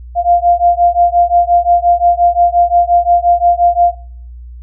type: beating tone pair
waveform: sine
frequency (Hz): 695 / 700.7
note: F5 / F5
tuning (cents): -9 / +6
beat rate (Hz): 5.7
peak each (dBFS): -10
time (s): 0.15-3.95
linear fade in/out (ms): 50
effects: noise-tail reverb RT60 0.7 s tail -26 dB re dry + added 60 Hz sine -28 dBFS peak until 4.62 s